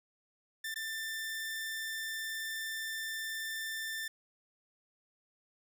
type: tone with dropouts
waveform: sawtooth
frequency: 1781 Hz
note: A6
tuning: 21 cents sharp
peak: -33 dBFS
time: 0.64-4.08 s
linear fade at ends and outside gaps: 5 ms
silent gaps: 0.743-0.758 s
effects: none